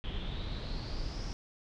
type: noise with low-pass filter sweep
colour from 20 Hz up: brown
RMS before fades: -37 dBFS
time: 0.04-1.33 s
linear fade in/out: 0 ms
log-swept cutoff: 3200 to 5500 Hz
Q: 8.1
effects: none